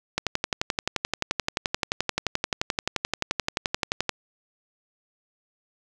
click train, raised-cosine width 0.2 ms, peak -6 dBFS, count 46, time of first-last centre 0.18-4.093 s, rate 11.5 Hz, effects none

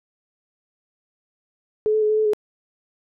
sine tone with pitch steps, 428.5 / 433.6 / 425.5 / 430.4 / 433.4 / 421.9 Hz, A4 / A4 / G#4 / A4 / A4 / G#4, -46 / -25 / +42 / -38 / -26 / +27 cents, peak -16 dBFS, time 1.86-2.334 s, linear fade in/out 0 ms, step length 79 ms, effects none

